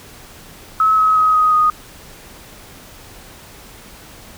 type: tone with pitch steps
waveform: sine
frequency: 1290 / 1277.4 / 1264.9 / 1252.6 / 1240.3 Hz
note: E6 / D#6 / D#6 / D#6 / D#6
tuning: -38 / +45 / +28 / +11 / -6 cents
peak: -10 dBFS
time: 0.8-1.7 s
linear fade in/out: 2 ms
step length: 180 ms
effects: pink hiss -40 dBFS RMS until 4.37 s